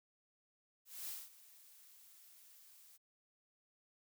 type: noise with ADSR envelope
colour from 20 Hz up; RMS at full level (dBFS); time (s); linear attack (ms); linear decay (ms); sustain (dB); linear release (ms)
blue; -44; 0.85-2.98; 230; 210; -18; 22
effects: none